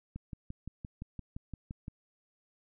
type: click train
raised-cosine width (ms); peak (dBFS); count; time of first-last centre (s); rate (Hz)
5; -28; 11; 0.16-1.881; 5.81
effects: none